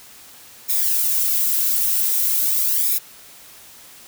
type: noise with flanger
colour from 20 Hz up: violet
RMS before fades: -19 dBFS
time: 0.68-2.99 s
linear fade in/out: 20 ms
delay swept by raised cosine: 0.66 to 2.96 ms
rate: 0.44 Hz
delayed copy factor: -0.7
effects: white hiss -44 dBFS RMS until 4.07 s

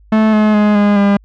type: tone with pitch steps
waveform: 45% pulse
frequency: 218 / 213.6 / 209.4 / 205.2 / 201.1 Hz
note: A3 / G#3 / G#3 / G#3 / G3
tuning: -16 / +49 / +15 / -21 / +44 cents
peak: -8 dBFS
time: 0.12-1.17 s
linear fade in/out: 5 ms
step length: 210 ms
effects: added 51 Hz sine -42 dBFS peak until 1.24 s + low-pass 2000 Hz 12 dB/octave

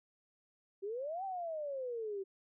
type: exponential two-way sweep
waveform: sine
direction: up then down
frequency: 379.5 to 790 to 379.5 Hz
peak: -37 dBFS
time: 0.82-2.24 s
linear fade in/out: 20 ms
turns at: 1.24 s
effects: none

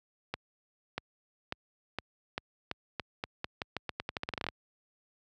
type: accelerating click train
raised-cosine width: 0.3 ms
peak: -17 dBFS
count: 23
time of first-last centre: 0.34-4.487 s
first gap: 640 ms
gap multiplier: 0.85
effects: high-pass 60 Hz 12 dB/octave

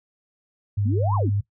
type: tone with vibrato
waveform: sine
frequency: 101.4 Hz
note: G#2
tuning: 41 cents flat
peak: -20 dBFS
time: 0.77-1.41 s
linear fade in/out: 10 ms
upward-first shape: square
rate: 10 Hz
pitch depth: 9 cents each way
type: exponential two-way sweep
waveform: sine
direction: up then down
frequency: 204.9 to 1130 to 204.9 Hz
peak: -25 dBFS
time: 0.85-1.3 s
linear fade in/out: 10 ms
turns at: 1.15 s
effects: noise-tail reverb RT60 0.1 s tail -17 dB re dry

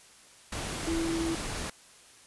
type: tone in noise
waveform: sine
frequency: 330 Hz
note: E4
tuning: 2 cents sharp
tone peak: -28 dBFS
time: 0.87-1.35 s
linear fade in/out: 5 ms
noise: pink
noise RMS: -35 dBFS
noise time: 0.52-1.7 s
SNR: +4 dB
effects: white hiss -55 dBFS RMS until 2.26 s + resampled to 24000 Hz

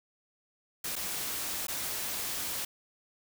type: noise with dropouts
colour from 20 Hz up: white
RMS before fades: -35 dBFS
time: 0.84-2.65 s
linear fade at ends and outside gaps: 5 ms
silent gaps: 0.956-0.962 / 1.669-1.682 s
effects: none

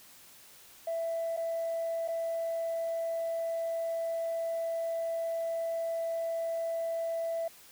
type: tone with dropouts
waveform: sine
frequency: 663 Hz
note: E5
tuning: 10 cents sharp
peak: -29 dBFS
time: 0.87-7.48 s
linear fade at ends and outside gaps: 5 ms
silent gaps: 1.366-1.373 / 2.078-2.084 s
effects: tanh soft clip ceiling -27 dBFS + white hiss -55 dBFS RMS until 7.71 s

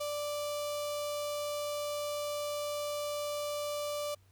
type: tone with notch filter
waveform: sawtooth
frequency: 587.3 Hz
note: D5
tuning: in tune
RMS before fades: -36 dBFS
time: 0-4.15 s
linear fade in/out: 10 ms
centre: 1800 Hz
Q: 1.4
effects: added 95 Hz sine -61 dBFS peak until 4.31 s + pink hiss -70 dBFS RMS until 4.31 s

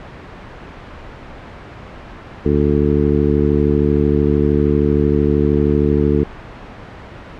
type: harmonic tone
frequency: 73 Hz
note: D2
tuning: 10 cents flat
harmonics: 1 / 2 / 3 / 4 / 5 / 6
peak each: -19 / -19 / -19 / -19 / -19 / -19 dBFS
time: 2.45-6.24 s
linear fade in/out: 10 ms
effects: pink hiss -34 dBFS RMS until 7.39 s + low-pass 2000 Hz 12 dB/octave

